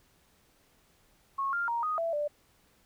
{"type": "tone with pitch steps", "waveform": "sine", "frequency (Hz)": [1094, 1397, 937, 1244, 666, 590], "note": ["C#6", "F6", "A#5", "D#6", "E5", "D5"], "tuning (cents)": [-23, 0, 9, -1, 18, 8], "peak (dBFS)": -28, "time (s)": [1.38, 2.28], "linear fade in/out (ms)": 10, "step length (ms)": 150, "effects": ["pink hiss -66 dBFS RMS until 2.85 s"]}